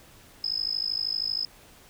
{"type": "tone with amplitude modulation", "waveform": "sine", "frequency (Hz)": 5100, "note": "D#8", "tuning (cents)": 42, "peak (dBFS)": -22, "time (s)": [0.44, 1.45], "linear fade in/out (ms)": 2, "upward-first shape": "sine", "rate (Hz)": 52.8, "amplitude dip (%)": 100, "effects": ["pink hiss -53 dBFS RMS until 1.89 s"]}